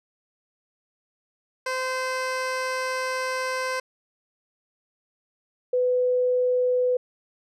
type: tone pair in turn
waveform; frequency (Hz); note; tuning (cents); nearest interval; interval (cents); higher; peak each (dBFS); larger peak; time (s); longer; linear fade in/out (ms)
15% pulse / sine; 516 / 499.6; C5 / B4; -24 / +20; minor second; 56; first; -19; neither; 1.66-3.8 / 5.73-6.97; first; 5
effects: low-pass 8000 Hz 12 dB/octave